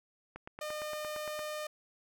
click train, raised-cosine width 0.5 ms, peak -29 dBFS, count 10, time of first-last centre 0.36-1.392 s, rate 8.72 Hz
sawtooth tone, 607 Hz, D#5, 43 cents flat, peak -33 dBFS, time 0.61-1.67 s, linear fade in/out 5 ms
effects none

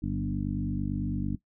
harmonic tone with a mistuned harmonic, 49 Hz, G1, in tune, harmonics 1 / 2 / 3 / 4 / 5 / 6, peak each -35 / -35 / -35 / -35 / -35 / -35 dBFS, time 0.02-1.36 s, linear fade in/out 10 ms, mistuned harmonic 4, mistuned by -21 cents, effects noise-tail reverb RT60 0.1 s tail -17 dB re dry

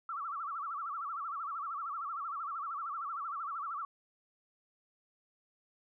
sine tone with vibrato, 1236 Hz, D#6, 12 cents flat, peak -36 dBFS, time 0.09-3.85 s, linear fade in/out 2 ms, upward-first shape sine, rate 13 Hz, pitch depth 180 cents each way, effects none

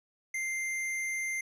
square tone, 2093 Hz, C7, in tune, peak -32 dBFS, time 0.34-1.41 s, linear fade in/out 5 ms, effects low-pass 12000 Hz 12 dB/octave

